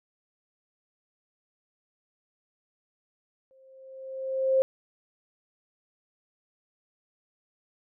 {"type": "tone with exponential growth", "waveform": "sine", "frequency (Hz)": 529, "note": "C5", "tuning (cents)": 19, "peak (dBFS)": -17, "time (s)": [3.51, 4.62], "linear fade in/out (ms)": 0, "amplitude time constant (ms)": 240, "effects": []}